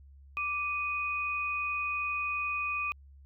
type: tone pair together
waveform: sine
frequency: 1174.7 / 2488 Hz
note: D6 / D#7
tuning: 0 / -1 cents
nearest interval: octave + minor second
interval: 1299 cents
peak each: -35 / -31 dBFS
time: 0.37-2.92 s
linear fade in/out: 0 ms
effects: added 69 Hz sine -51 dBFS peak until 3.25 s